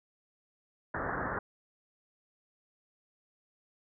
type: low-pass noise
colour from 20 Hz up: white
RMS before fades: -35 dBFS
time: 0.94-1.39 s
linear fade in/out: 5 ms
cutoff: 1800 Hz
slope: 96 dB/octave
effects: none